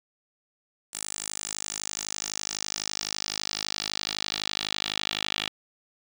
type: tone with band-pass filter sweep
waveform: 10% pulse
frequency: 51.91 Hz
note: G#1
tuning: in tune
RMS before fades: -33 dBFS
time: 0.93-5.49 s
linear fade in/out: 5 ms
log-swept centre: 8400 to 3300 Hz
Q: 2.7
effects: none